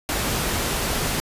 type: noise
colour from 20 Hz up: pink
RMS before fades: -24 dBFS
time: 0.09-1.2 s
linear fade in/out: 0 ms
effects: resampled to 32000 Hz